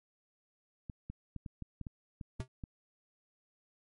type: clicks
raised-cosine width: 5 ms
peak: -29 dBFS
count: 10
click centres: 0.898 / 1.1 / 1.363 / 1.462 / 1.623 / 1.813 / 1.868 / 2.212 / 2.399 / 2.638 s
type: tone with exponential decay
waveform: square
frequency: 128.9 Hz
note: C3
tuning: 26 cents flat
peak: -34 dBFS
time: 2.4-2.48 s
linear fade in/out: 2 ms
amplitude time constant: 16 ms
effects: MP3 48 kbps